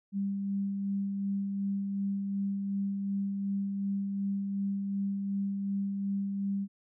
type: tone with tremolo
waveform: sine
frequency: 198 Hz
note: G3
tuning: 18 cents sharp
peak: -28 dBFS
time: 0.12-6.68 s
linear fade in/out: 50 ms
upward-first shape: sine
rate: 2.7 Hz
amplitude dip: 30%
effects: none